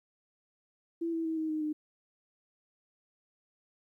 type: tone with pitch steps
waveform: sine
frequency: 333.9 / 327.8 / 321.8 / 315.9 / 310.1 / 304.4 Hz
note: E4 / E4 / E4 / D#4 / D#4 / D#4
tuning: +22 / -10 / -42 / +26 / -6 / -38 cents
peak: -30 dBFS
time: 1.01-1.73 s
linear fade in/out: 10 ms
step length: 120 ms
effects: 12-bit